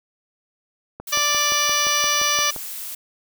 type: click train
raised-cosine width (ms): 1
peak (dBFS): -19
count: 10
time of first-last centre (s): 1-2.562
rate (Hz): 5.76
type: noise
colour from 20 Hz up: blue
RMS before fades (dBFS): -32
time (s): 1.07-2.95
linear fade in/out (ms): 5
type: harmonic tone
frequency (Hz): 587.3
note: D5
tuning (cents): 0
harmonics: 1 / 2 / 3 / 4 / 5 / 6 / 7 / 8 / 9 / 10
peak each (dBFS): -32 / -24 / -28 / -27 / -27 / -28 / -33 / -29 / -34 / -22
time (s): 1.12-2.51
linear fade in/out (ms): 10
effects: none